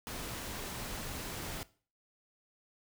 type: noise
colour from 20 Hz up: pink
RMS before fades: -41 dBFS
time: 0.07-1.63 s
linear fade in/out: 0 ms
effects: noise-tail reverb RT60 0.4 s tail -19 dB re dry